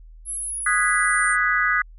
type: linear sweep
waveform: sine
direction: down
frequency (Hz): 11000 to 8870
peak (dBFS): -26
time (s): 0.25-1.37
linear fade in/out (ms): 50
type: chord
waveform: sine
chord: G# minor seventh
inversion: second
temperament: equal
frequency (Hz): 1244.5 / 1480 / 1661.2 / 1975.5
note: D#6 / F#6 / G#6 / B6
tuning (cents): 0 / 0 / 0 / 0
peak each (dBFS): -23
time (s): 0.66-1.82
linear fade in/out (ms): 5
effects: added 40 Hz sine -41 dBFS peak until 1.98 s